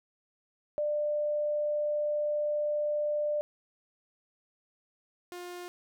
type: tone pair in turn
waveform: sine / sawtooth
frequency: 595 / 354.7 Hz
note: D5 / F4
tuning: +22 / +27 cents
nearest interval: major sixth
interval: 895 cents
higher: first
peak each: -27 / -36 dBFS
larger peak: first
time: 0.78-3.41 / 5.32-5.68 s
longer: first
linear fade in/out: 0 ms
effects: none